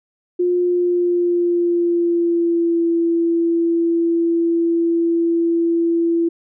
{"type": "tone with pitch glide", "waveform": "sine", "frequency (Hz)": [355.6, 336], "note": ["F4", "E4"], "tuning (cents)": [31, 33], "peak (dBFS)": -14, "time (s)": [0.39, 6.29], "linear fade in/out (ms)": 10, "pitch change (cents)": -98, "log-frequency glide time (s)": [0.59, 2.86], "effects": []}